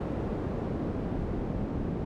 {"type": "noise with band-pass filter sweep", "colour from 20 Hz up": "brown", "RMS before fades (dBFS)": -32, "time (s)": [0, 2.05], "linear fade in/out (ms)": 10, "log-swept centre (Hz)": [390, 260], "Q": 0.73, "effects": []}